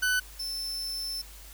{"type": "tone pair in turn", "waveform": "40% pulse", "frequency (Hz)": [1500, 5305], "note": ["F#6", "E8"], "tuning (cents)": [23, 10], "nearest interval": "octave + minor seventh", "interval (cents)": 2187, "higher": "second", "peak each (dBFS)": [-23, -31], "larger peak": "first", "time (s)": [[0.02, 0.2], [0.39, 1.22]], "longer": "second", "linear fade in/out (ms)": 10, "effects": ["added 50 Hz sine -47 dBFS peak until 1.53 s", "white hiss -50 dBFS RMS until 1.53 s"]}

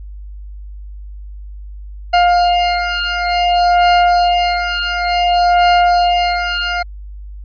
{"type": "beating tone pair", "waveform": "40% pulse", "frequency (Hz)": [705, 705.56], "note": ["F5", "F5"], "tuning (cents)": [16, 18], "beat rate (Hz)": 0.56, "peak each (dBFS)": -13, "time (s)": [2.13, 6.83], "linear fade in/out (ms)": 10, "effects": ["added 50 Hz sine -28 dBFS peak until 7.44 s", "resampled to 11025 Hz"]}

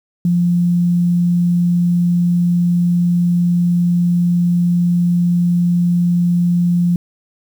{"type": "tone", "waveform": "sine", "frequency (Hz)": 174.61, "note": "F3", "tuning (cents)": 0, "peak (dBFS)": -11, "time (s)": [0.25, 6.96], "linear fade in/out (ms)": 2, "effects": ["7-bit"]}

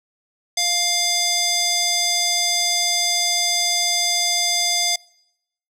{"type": "tone with band-pass filter", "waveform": "square", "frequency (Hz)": 701, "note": "F5", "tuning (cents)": 6, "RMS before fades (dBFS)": -20, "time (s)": [0.57, 4.96], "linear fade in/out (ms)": 5, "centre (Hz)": 5500, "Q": 2, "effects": ["noise-tail reverb RT60 0.8 s tail -25 dB re dry"]}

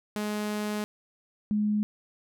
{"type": "tone pair in turn", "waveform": ["sawtooth", "sine"], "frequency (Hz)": [210, 210], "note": ["G#3", "G#3"], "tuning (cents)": [19, 19], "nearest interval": "unison", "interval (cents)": 0, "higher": "neither", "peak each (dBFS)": [-25, -23], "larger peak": "second", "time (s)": [[0.16, 0.84], [1.51, 1.83]], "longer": "first", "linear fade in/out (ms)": 0, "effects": []}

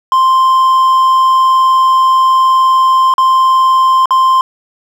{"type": "tone with dropouts", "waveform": "triangle", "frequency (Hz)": 1046.5, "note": "C6", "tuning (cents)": 0, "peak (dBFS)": -4, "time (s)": [0.12, 4.41], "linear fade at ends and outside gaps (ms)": 1, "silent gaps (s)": [[3.139, 3.181], [4.057, 4.107]], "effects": []}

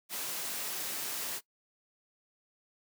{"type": "high-pass noise", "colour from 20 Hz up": "white", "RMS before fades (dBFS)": -37, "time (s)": [0.09, 1.41], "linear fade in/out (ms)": 50, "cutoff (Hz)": 170, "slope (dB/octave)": 12, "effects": ["noise-tail reverb RT60 0.1 s tail -20 dB re dry"]}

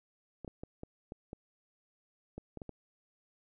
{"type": "clicks", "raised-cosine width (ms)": 2, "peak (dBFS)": -29, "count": 10, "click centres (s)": [0.447, 0.478, 0.635, 0.834, 1.121, 1.331, 2.38, 2.573, 2.618, 2.693], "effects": []}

